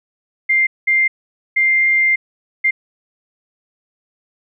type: tone bursts at uneven times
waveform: sine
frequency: 2101 Hz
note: C7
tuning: 7 cents sharp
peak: -11 dBFS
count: 4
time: 0.49-0.67 / 0.87-1.08 / 1.56-2.16 / 2.64-2.71 s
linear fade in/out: 10 ms
effects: none